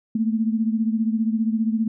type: beating tone pair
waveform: sine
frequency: 219.8 / 234.8 Hz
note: A3 / A#3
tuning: -2 / +13 cents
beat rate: 15 Hz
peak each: -20 / -25 dBFS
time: 0.15-1.88 s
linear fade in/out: 5 ms
effects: none